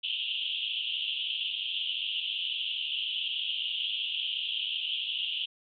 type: band-pass noise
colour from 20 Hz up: pink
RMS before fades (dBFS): -33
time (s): 0.03-5.46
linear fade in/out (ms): 10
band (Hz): 2800 to 3400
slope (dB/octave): 96
effects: none